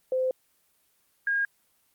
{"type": "tone pair in turn", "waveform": "sine", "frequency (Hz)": [516, 1625.5], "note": ["C5", "G#6"], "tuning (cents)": [-24, -38], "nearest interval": "octave + minor sixth", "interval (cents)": 1986, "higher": "second", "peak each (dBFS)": [-23, -23], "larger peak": "neither", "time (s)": [[0.12, 0.31], [1.27, 1.45]], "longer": "first", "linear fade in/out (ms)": 2, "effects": ["white hiss -68 dBFS RMS until 1.94 s", "Opus 24 kbps"]}